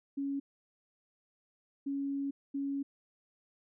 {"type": "tone bursts at uneven times", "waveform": "sine", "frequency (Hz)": 278.1, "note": "C#4", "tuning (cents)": 6, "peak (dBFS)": -32, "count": 3, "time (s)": [[0.17, 0.4], [1.86, 2.31], [2.54, 2.83]], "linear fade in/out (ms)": 10, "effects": []}